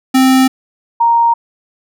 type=tone pair in turn; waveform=square / sine; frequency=261.6 / 932.2 Hz; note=C4 / A#5; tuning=0 / 0 cents; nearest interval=octave + minor seventh; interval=2200 cents; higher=second; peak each=-7 dBFS; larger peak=neither; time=0.14-0.48 / 1-1.34 s; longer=neither; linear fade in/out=10 ms; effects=none